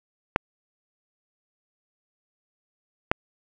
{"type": "clicks", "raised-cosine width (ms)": 0.5, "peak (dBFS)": -3, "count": 2, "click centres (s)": [0.361, 3.115], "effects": []}